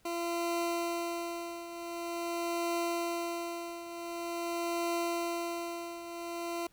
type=tone with tremolo; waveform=20% pulse; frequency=341.2 Hz; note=F4; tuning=40 cents flat; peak=-25 dBFS; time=0.05-6.67 s; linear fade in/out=5 ms; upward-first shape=triangle; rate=0.46 Hz; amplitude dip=75%; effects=pink hiss -67 dBFS RMS until 6.72 s